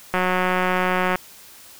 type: click train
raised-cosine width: 0.5 ms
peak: -6 dBFS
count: 187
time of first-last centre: 0.14-1.156 s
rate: 183 Hz
effects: white hiss -45 dBFS RMS until 1.79 s